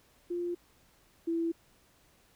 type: tone pair in turn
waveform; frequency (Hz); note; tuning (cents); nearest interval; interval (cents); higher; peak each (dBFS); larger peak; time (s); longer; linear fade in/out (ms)
sine; 349.2 / 332.7; F4 / E4; 0 / +16; minor second; 84; first; -31 / -28; second; 0.3-0.55 / 1.27-1.52; neither; 10
effects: pink hiss -65 dBFS RMS until 2.35 s